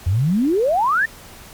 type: exponential sweep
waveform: sine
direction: up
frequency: 81.9 to 1864.7 Hz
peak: -14 dBFS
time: 0.06-1.06 s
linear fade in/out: 10 ms
effects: pink hiss -41 dBFS RMS until 1.53 s + MP3 96 kbps